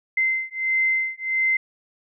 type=beating tone pair; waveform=sine; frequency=2072 / 2073.5 Hz; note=C7 / C7; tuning=-17 / -16 cents; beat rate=1.5 Hz; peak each=-23 dBFS; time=0.17-1.57 s; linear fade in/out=5 ms; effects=none